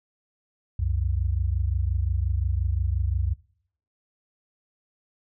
sine tone pair together, 65 / 90.7 Hz, C2 / F#2, -11 / -34 cents, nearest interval tritone, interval 577 cents, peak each -25 dBFS, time 0.79-3.34 s, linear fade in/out 5 ms, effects noise-tail reverb RT60 0.6 s tail -19 dB re dry

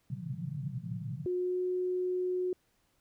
pink band-pass noise, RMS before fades -38 dBFS, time 0.1-1.26 s, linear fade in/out 5 ms, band 110 to 190 Hz, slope 96 dB/octave
sine tone with pitch glide, 360.7 to 364.5 Hz, F#4 to F#4, -44 to -26 cents, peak -29 dBFS, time 1.26-2.53 s, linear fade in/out 2 ms, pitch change +18 cents, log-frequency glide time 1.36-1.6 s
effects pink hiss -73 dBFS RMS until 3 s

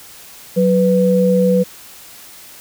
sine tone pair together, 185 / 495.9 Hz, F#3 / B4, 0 / +7 cents, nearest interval octave + perfect fourth, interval 1707 cents, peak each -13 dBFS, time 0.56-1.64 s, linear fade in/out 20 ms, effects white hiss -39 dBFS RMS until 2.6 s

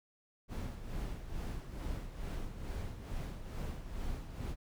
brown noise with tremolo, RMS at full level -38 dBFS, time 0.48-4.56 s, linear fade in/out 50 ms, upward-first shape sine, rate 2.3 Hz, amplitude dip 60%, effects none

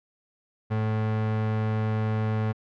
35% pulse tone, 108.9 Hz, A2, 17 cents flat, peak -22 dBFS, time 0.7-2.53 s, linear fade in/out 20 ms, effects low-pass 2000 Hz 12 dB/octave

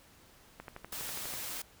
click train, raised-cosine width 0.5 ms, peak -28 dBFS, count 10, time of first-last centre 0.6-1.338 s, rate 12.2 Hz
white noise, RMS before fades -40 dBFS, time 0.92-1.62 s, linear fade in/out 5 ms
effects pink hiss -60 dBFS RMS until 1.8 s

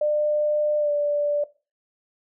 sine tone with pitch glide, 599 to 585 Hz, D5 to D5, +34 to -7 cents, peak -19 dBFS, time 0.01-1.44 s, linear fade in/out 5 ms, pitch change -41 cents, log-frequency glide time 0.78-0.91 s, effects noise-tail reverb RT60 0.3 s tail -18 dB re dry

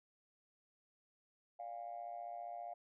sine tone with amplitude modulation, 701 Hz, F5, 6 cents sharp, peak -39 dBFS, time 1.59-2.74 s, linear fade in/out 10 ms, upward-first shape sine, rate 115 Hz, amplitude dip 85%, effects tanh soft clip ceiling -36 dBFS

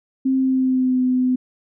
sine tone with pitch glide, 264.1 to 253.9 Hz, C4 to B3, +16 to +48 cents, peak -15 dBFS, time 0.25-1.36 s, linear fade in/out 10 ms, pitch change -68 cents, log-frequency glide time 0.35-1.02 s, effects none

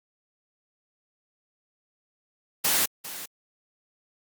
white noise with echo, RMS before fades -23 dBFS, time 2.64-2.86 s, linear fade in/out 10 ms, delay 400 ms, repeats 1, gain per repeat -14 dB, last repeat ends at 3.26 s, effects high-pass 150 Hz 12 dB/octave + Opus 48 kbps

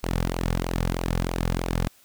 sawtooth tone with flanger, 43.2 Hz, F1, 18 cents flat, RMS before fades -26 dBFS, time 0.03-1.88 s, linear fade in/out 0 ms, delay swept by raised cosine 0.54 to 3.14 ms, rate 3.1 Hz, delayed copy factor -0.6, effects white hiss -57 dBFS RMS until 2.04 s

